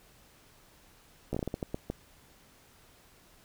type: slowing click train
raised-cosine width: 2 ms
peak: -19 dBFS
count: 10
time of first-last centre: 1.33-1.9 s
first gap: 15 ms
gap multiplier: 1.34
effects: pink hiss -60 dBFS RMS until 3.44 s